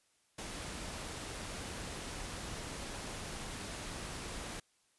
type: noise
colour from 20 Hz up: pink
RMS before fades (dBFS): -43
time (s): 0.38-4.6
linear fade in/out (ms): 5
effects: white hiss -73 dBFS RMS until 4.98 s + resampled to 24000 Hz